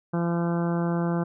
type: harmonic tone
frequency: 170.7 Hz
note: F3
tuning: 39 cents flat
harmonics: 1 / 2 / 3 / 4 / 5 / 6 / 7 / 8 / 9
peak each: -24 / -30 / -34 / -36 / -38 / -40 / -41 / -42 / -43 dBFS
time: 0.13-1.24 s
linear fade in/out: 10 ms
effects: none